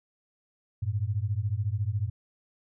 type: beating tone pair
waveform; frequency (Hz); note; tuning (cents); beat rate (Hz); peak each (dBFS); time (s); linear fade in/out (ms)
sine; 96.7 / 110.7; G2 / A2; -23 / +11; 14; -29; 0.82-2.1; 10
effects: none